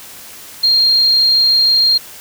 triangle tone, 4211 Hz, C8, 10 cents sharp, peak -5 dBFS, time 0.63-1.98 s, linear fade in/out 10 ms, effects tanh soft clip ceiling -7 dBFS + white hiss -35 dBFS RMS until 2.2 s

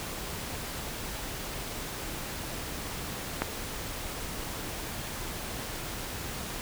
click, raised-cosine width 0.5 ms, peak -11 dBFS, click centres 3.42 s, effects pink hiss -37 dBFS RMS until 6.61 s

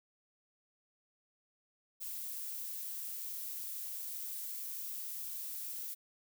violet noise, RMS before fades -42 dBFS, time 2-5.95 s, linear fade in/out 20 ms, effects none

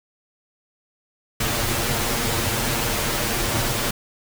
pink noise with comb filter, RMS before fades -23 dBFS, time 1.4-3.91 s, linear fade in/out 5 ms, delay 8.6 ms, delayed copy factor +0.85, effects none

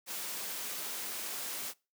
white noise, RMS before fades -39 dBFS, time 0.06-1.74 s, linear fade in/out 50 ms, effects noise-tail reverb RT60 0.3 s tail -24 dB re dry + high-pass 200 Hz 12 dB/octave

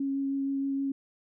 sine tone with vibrato, 274.4 Hz, C#4, 17 cents flat, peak -27 dBFS, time 0-0.92 s, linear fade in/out 5 ms, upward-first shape sine, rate 6.4 Hz, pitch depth 9 cents each way, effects none

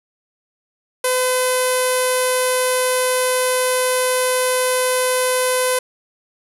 sawtooth tone with low-pass filter, 508 Hz, B4, 49 cents sharp, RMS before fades -18 dBFS, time 1.04-5.79 s, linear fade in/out 5 ms, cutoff 11000 Hz, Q 5.4, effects none

